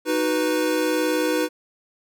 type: chord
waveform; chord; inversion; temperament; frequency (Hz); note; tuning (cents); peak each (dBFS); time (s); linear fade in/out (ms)
square; B major; first; equal with one note detuned; 311.1 / 370 / 491.6; D#4 / F#4 / B4; 0 / 0 / -8; -24 / -28 / -24; 0.05-1.49; 50
effects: none